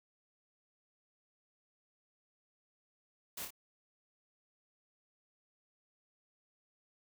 white noise with echo, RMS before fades -43 dBFS, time 3.37-3.45 s, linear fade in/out 5 ms, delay 28 ms, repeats 2, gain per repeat -4 dB, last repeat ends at 3.506 s, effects none

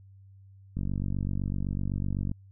click train, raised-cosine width 5 ms, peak -19 dBFS, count 75, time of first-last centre 0.77-2.315 s, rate 47.9 Hz, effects added 97 Hz sine -50 dBFS peak until 2.51 s

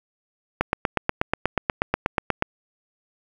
click train, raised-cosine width 0.5 ms, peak -4 dBFS, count 16, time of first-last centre 0.61-2.424 s, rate 8.27 Hz, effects 7-bit

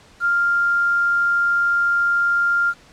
sine tone with quantisation, 1396.9 Hz, F6, in tune, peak -15 dBFS, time 0.2-2.74 s, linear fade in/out 50 ms, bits 7, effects pink hiss -49 dBFS RMS until 2.92 s + low-pass 7000 Hz 12 dB/octave

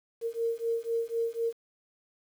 sine beating tone pair, 459.1 / 463.1 Hz, A#4 / A#4, -26 / -11 cents, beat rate 4 Hz, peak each -31 dBFS, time 0.21-1.53 s, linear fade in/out 50 ms, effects 9-bit

